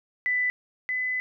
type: tone pair in turn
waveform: sine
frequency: 1992 / 2010 Hz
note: B6 / B6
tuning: +14 / +30 cents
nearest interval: unison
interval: 16 cents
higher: second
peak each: -22 / -25 dBFS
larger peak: first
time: 0.26-0.5 / 0.89-1.2 s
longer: second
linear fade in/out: 0 ms
effects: none